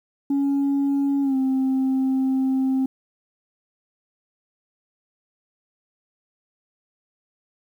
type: tone with pitch glide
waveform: sine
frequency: 279.1 to 264 Hz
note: C#4 to C4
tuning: +12 to +16 cents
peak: -16 dBFS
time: 0.3-2.86 s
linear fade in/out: 5 ms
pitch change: -96 cents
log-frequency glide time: 1.22-1.36 s
effects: tanh soft clip ceiling -17 dBFS + 9-bit